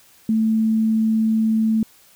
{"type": "tone", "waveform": "sine", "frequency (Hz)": 220.9, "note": "A3", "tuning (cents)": 7, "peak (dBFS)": -15, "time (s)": [0.29, 1.83], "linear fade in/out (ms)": 2, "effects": ["white hiss -52 dBFS RMS until 2.15 s"]}